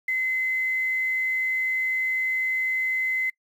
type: tone with quantisation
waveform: sine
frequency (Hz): 2048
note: C7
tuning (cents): -38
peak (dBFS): -22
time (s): 0.08-3.3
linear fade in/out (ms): 5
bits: 8
effects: noise-tail reverb RT60 0.1 s tail -25 dB re dry